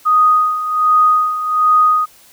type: tone with tremolo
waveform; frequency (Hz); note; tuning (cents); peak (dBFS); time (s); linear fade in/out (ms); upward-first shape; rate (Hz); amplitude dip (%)
sine; 1244.5; D#6; 0; -7; 0.05-2.06; 20; sine; 1.3; 70
effects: white hiss -46 dBFS RMS until 2.32 s